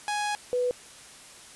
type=tone pair in turn; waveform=sawtooth / sine; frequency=832 / 494.7 Hz; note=G#5 / B4; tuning=+3 / +3 cents; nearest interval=major sixth; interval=900 cents; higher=first; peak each=-23 dBFS; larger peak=neither; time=0.08-0.35 / 0.53-0.71 s; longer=first; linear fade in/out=0 ms; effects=white hiss -48 dBFS RMS until 1.55 s + resampled to 24000 Hz